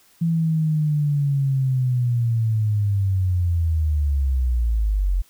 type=linear sweep; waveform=sine; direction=down; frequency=167.7 to 43.65 Hz; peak=-17 dBFS; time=0.21-5.22 s; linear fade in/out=10 ms; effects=white hiss -56 dBFS RMS until 5.29 s